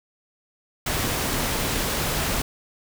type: noise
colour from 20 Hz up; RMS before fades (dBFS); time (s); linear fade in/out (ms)
pink; -25; 0.86-2.42; 5
effects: none